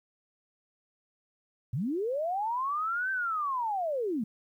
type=linear two-way sweep; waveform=sine; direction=up then down; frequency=103.2 to 1568 to 197.8 Hz; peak=-28 dBFS; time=1.73-4.24 s; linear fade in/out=5 ms; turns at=3.11 s; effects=11-bit